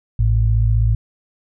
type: tone pair together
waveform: sine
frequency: 54.53 / 110 Hz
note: A1 / A2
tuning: -15 / 0 cents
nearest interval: octave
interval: 1215 cents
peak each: -15 dBFS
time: 0.19-0.95 s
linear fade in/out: 5 ms
effects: none